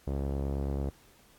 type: tone with low-pass filter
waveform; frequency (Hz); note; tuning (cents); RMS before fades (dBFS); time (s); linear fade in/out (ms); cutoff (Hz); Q
sawtooth; 69.2; C#2; -2; -32; 0.07-0.9; 5; 550; 1.3
effects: pink hiss -61 dBFS RMS until 1.38 s + AAC 64 kbps